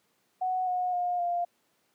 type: tone with pitch steps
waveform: sine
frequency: 741 / 726.6 / 712.5 / 698.6 Hz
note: F#5 / F#5 / F5 / F5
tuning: +2 / -32 / +34 / 0 cents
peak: -26 dBFS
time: 0.41-1.45 s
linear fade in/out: 10 ms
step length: 260 ms
effects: pink hiss -71 dBFS RMS until 1.94 s + high-pass 200 Hz 12 dB/octave